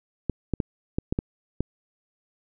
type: clicks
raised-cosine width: 3 ms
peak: -11 dBFS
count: 7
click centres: 0.297 / 0.537 / 0.602 / 0.985 / 1.125 / 1.189 / 1.606 s
effects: none